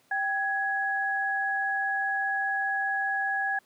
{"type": "tone pair together", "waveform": "sine", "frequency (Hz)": [784, 1668.9], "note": ["G5", "G#6"], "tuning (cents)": [0, 8], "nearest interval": "octave + minor second", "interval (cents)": 1308, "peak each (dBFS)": [-30, -27], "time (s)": [0.11, 3.59], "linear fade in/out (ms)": 5, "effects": ["pink hiss -64 dBFS RMS until 3.65 s", "high-pass 200 Hz 12 dB/octave"]}